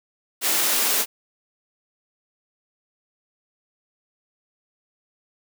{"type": "high-pass noise", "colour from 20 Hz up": "white", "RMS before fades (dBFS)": -21, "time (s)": [0.41, 1.06], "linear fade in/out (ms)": 50, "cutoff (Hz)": 220, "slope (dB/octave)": 96, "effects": []}